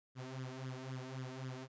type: tone with flanger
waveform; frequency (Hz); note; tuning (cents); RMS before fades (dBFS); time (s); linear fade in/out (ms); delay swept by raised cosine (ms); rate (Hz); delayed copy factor
sawtooth; 130; C3; -11; -45; 0.15-1.68; 50; 0.58 to 3.28; 3.8; +0.8
effects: resampled to 16000 Hz